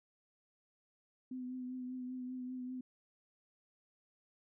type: tone with vibrato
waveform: sine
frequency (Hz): 253.3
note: B3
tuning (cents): +44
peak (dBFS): -40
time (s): 1.31-2.81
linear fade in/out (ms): 5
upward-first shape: triangle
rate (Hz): 5.1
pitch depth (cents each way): 29
effects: none